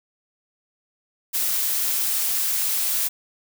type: noise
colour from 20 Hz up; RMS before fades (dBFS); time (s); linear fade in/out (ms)
blue; -23; 1.33-3.09; 20
effects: none